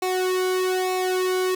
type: tone with flanger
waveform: sawtooth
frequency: 370 Hz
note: F#4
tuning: in tune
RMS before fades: -23 dBFS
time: 0.02-1.55 s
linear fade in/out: 5 ms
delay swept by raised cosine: 0.62 to 1.57 ms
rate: 1.1 Hz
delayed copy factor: -0.9
effects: 9-bit